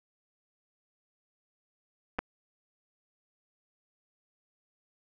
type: clicks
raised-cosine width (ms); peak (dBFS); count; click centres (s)
0.5; -22 / -14; 2; 2.186 / 2.19
effects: none